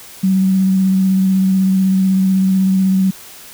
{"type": "tone with vibrato", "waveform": "sine", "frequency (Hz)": 190, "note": "F#3", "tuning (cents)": 46, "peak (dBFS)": -10, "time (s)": [0.23, 3.11], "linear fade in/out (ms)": 10, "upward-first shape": "square", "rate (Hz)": 16, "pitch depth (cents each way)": 13, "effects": ["white hiss -37 dBFS RMS until 3.53 s"]}